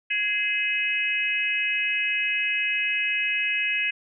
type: tone cluster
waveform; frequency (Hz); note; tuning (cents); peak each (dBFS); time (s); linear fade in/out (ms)
sine; 1669 / 2077 / 2549 / 2915; G#6 / C7 / D#7 / F#7; +8 / -13 / +41 / -26; -31 / -29 / -24 / -33; 0.1-3.91; 10
effects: none